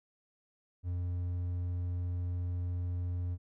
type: tone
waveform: triangle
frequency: 88.6 Hz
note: F2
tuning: 25 cents sharp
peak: -30 dBFS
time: 0.83-3.38 s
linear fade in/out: 50 ms
effects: none